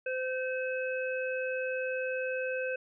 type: harmonic tone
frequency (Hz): 515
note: C5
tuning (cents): -28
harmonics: 1 / 3 / 5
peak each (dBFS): -32 / -37 / -39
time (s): 0.06-2.76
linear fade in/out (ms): 5
effects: none